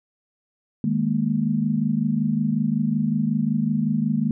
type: chord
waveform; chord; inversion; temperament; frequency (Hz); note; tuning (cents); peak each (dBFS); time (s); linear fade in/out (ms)
sine; D# suspended fourth; none; equal; 155.56 / 207.7 / 233.1; D#3 / G#3 / A#3; 0 / 0 / 0; -25 / -23 / -23; 0.84-4.31; 2
effects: none